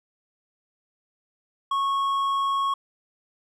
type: tone with hard clipping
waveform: sine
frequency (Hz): 1100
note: C#6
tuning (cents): -14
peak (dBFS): -23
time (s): 1.71-2.74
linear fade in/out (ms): 5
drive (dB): 5
effects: none